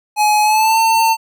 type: tone with pitch glide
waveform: square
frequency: 844 to 899.4 Hz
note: G#5 to A5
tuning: +28 to +38 cents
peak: -11 dBFS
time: 0.16-1.17 s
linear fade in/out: 50 ms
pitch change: +110 cents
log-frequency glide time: 0.42-0.78 s
effects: none